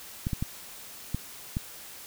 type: clicks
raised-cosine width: 5 ms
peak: -16 dBFS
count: 5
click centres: 0.269 / 0.332 / 0.425 / 1.146 / 1.569 s
effects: white hiss -45 dBFS RMS until 2.06 s